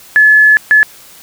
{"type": "tone bursts at uneven times", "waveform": "sine", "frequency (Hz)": 1717, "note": "A6", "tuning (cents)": -43, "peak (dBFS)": -3, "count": 2, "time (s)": [[0.16, 0.57], [0.71, 0.83]], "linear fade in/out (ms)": 0, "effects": ["white hiss -38 dBFS RMS until 1.22 s"]}